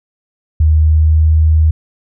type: tone with pitch glide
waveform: sine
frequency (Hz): 77.78 to 78.68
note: D#2 to D#2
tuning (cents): 0 to +20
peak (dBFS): -6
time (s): 0.6-1.71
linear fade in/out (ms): 5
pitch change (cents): +20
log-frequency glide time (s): 0.77-1.34
effects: none